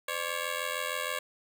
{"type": "ring-modulated tone", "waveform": "10% pulse", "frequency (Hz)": 554.4, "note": "C#5", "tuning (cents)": 0, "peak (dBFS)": -20, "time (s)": [0.08, 1.19], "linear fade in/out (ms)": 5, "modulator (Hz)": 43.2, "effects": ["9-bit"]}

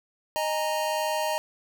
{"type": "chord", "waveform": "square", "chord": "D# suspended fourth", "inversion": "none", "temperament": "equal with one note detuned", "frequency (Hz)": [619.4, 830.6, 932.3], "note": ["D#5", "G#5", "A#5"], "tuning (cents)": [-8, 0, 0], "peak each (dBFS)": [-29, -34, -30], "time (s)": [0.36, 1.38], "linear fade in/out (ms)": 0, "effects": []}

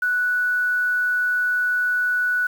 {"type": "tone with quantisation", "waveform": "sine", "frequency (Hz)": 1478, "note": "F#6", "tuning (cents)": -2, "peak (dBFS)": -18, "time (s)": [0.02, 2.47], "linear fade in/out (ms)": 5, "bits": 7, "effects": []}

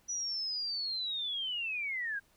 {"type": "linear sweep", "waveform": "sine", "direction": "down", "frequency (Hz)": [5920, 1568], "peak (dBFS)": -33, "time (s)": [0.08, 2.2], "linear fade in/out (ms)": 20, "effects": ["pink hiss -68 dBFS RMS until 2.36 s"]}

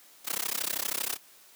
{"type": "noise with amplitude modulation", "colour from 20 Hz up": "white", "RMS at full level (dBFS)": -28, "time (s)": [0.24, 1.18], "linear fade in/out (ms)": 50, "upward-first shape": "sine", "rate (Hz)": 32.7, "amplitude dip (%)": 100, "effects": ["white hiss -56 dBFS RMS until 1.55 s", "high-pass 200 Hz 12 dB/octave"]}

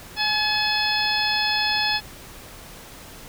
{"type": "harmonic tone with a mistuned harmonic", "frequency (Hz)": 855, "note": "A5", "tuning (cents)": -50, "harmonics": [1, 2, 3, 4, 5, 6], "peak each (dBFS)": [-27, -27, -27, -27, -27, -27], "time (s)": [0.16, 2.01], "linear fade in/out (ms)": 50, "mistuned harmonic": 1, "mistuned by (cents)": -19, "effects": ["pink hiss -42 dBFS RMS until 3.28 s"]}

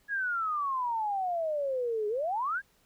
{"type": "exponential two-way sweep", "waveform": "sine", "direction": "down then up", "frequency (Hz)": [1684, 411, 1684], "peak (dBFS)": -28, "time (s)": [0.08, 2.62], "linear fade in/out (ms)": 50, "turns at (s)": 2.08, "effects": ["pink hiss -67 dBFS RMS until 2.85 s"]}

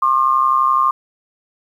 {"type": "tone pair together", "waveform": "sine", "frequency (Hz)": [1067, 1198.8], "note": ["C6", "D6"], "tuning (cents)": [34, 35], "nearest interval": "major second", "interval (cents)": 201, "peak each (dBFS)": [-14, -15], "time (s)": [0.02, 0.91], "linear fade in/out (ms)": 5, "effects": ["8-bit"]}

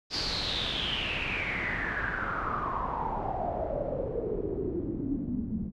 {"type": "noise with low-pass filter sweep", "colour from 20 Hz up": "pink", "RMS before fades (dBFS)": -32, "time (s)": [0.1, 5.72], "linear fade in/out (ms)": 50, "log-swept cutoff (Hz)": [4900, 200], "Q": 8.3, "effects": []}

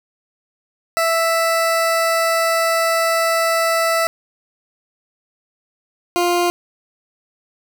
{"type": "tone pair in turn", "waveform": "20% pulse", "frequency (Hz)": [660, 350.6], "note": ["E5", "F4"], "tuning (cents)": [2, 7], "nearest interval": "major seventh", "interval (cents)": 1095, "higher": "first", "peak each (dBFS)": -10, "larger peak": "neither", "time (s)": [[0.97, 4.07], [6.16, 6.5]], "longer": "first", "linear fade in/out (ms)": 0, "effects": []}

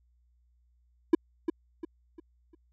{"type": "tone with echo", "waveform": "triangle", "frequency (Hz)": 331.4, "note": "E4", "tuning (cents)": 9, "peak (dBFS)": -13, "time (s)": [1.13, 1.15], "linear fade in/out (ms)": 5, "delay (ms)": 350, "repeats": 4, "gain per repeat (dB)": -9, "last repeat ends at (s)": 2.55, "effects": ["added 60 Hz sine -64 dBFS peak until 2.72 s"]}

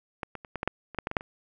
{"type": "clicks", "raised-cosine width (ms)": 0.5, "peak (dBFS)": [-17, -22, -28, -18, -15, -10, -27, -13, -14, -18, -8, -26], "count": 12, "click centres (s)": [0.232, 0.353, 0.448, 0.557, 0.631, 0.676, 0.947, 0.987, 1.071, 1.114, 1.168, 1.209], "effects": []}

